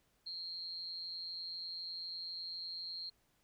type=tone with amplitude modulation; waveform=sine; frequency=4220 Hz; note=C8; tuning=14 cents sharp; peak=-38 dBFS; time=0.26-3.1 s; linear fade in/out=10 ms; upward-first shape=sine; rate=172 Hz; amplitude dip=70%; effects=pink hiss -75 dBFS RMS until 3.43 s